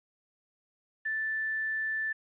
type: tone with quantisation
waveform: sine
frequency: 1760 Hz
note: A6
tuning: in tune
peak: -29 dBFS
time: 1.05-2.13 s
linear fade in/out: 10 ms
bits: 9
effects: resampled to 8000 Hz